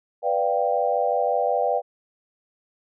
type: chord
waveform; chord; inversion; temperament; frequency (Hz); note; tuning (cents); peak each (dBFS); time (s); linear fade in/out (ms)
sine; G dominant seventh; first; equal; 493.9 / 587.3 / 698.5 / 784; B4 / D5 / F5 / G5; 0 / 0 / 0 / 0; -25; 0.22-1.82; 50
effects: none